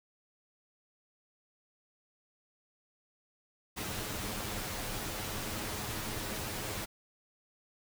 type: noise with comb filter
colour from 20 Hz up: pink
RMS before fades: -38 dBFS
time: 3.76-6.86 s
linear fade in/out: 20 ms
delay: 9.5 ms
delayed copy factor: +0.5
effects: none